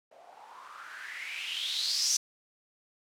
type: noise with low-pass filter sweep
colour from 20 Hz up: violet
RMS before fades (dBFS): -35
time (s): 0.11-2.17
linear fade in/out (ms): 5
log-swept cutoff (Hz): 600 to 6100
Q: 6.4
effects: none